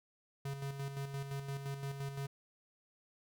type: tone with tremolo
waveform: square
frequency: 138.59 Hz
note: C#3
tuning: in tune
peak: -38 dBFS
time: 0.45-2.27 s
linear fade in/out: 5 ms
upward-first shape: square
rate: 5.8 Hz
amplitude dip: 50%
effects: none